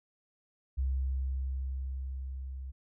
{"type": "tone with level ramp", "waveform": "sine", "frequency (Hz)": 66, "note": "C2", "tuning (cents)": 16, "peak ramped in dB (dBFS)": [-27, -38], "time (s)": [0.77, 2.72], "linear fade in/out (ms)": 20, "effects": []}